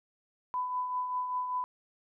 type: tone with tremolo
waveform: sine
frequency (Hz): 1000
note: B5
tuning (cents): +21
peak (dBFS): -28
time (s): 0.54-1.64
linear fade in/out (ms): 0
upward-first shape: triangle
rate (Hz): 5.1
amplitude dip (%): 50
effects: none